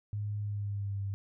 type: tone with pitch glide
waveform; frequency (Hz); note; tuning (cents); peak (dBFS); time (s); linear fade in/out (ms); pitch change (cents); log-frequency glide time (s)
sine; 103.83 to 99.08; G#2 to G2; 0 to +19; -32; 0.13-1.14; 0; -81; 0.39-1
effects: none